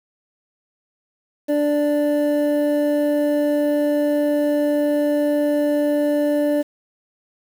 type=tone pair together; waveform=triangle; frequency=293.6 / 587.3 Hz; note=D4 / D5; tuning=0 / 0 cents; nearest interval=octave; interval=1200 cents; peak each=-17 dBFS; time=1.48-6.63 s; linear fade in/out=20 ms; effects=7-bit